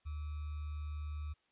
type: tone with sample-and-hold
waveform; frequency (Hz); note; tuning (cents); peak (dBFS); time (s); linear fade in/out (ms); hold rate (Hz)
sine; 75; D2; +37; -38; 0.05-1.34; 20; 1225
effects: white hiss -75 dBFS RMS until 1.51 s + resampled to 8000 Hz